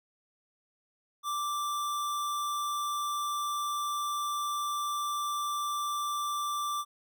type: tone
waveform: square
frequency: 1174.7 Hz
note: D6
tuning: in tune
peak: -31 dBFS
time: 1.23-6.85 s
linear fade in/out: 50 ms
effects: none